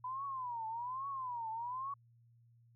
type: tone with vibrato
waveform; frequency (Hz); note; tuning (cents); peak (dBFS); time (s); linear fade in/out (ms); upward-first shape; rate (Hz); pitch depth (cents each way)
sine; 992; B5; +7; -38; 0.04-1.94; 5; triangle; 1.2; 220
effects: added 117 Hz sine -63 dBFS peak until 2.75 s